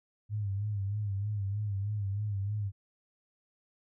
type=tone with vibrato; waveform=sine; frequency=101.8 Hz; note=G#2; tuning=34 cents flat; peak=-30 dBFS; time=0.29-2.72 s; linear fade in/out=50 ms; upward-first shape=sine; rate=3.2 Hz; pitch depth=75 cents each way; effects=none